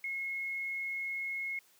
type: tone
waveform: sine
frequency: 2168 Hz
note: C#7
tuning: 39 cents flat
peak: -34 dBFS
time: 0.04-1.59 s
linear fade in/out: 2 ms
effects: white hiss -65 dBFS RMS until 1.79 s + high-pass 150 Hz 12 dB/octave